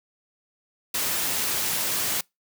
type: noise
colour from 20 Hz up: white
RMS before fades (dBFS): -26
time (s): 0.94-2.21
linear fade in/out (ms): 5
effects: noise-tail reverb RT60 0.2 s tail -26 dB re dry + high-pass 80 Hz 12 dB/octave